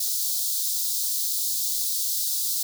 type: high-pass noise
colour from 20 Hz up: white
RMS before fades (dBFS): -26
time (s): 0-2.63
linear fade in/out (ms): 5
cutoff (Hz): 3800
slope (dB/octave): 48
effects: none